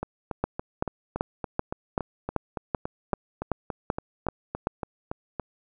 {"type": "two click trains", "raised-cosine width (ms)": 1, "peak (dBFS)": [-16, -10], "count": [20, 12], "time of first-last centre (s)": [[0.03, 5.397], [0.44, 4.671]], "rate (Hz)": [3.54, 2.6], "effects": []}